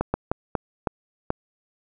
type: slowing click train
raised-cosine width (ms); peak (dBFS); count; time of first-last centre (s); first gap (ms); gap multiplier
1; -8; 6; 0.01-1.304; 130; 1.35
effects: none